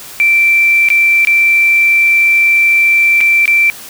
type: tone with dropouts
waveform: sine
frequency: 2343 Hz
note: D7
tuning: 5 cents flat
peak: -6 dBFS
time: 0.2-3.7 s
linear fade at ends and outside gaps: 0 ms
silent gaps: 0.887-0.902 / 1.249-1.272 / 3.206-3.211 / 3.456-3.478 s
effects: white hiss -31 dBFS RMS until 3.89 s